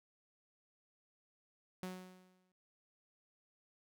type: tone with exponential decay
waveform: sawtooth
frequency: 184.2 Hz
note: F#3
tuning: 7 cents flat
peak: -36 dBFS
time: 1.83-2.52 s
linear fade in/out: 0 ms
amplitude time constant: 150 ms
effects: none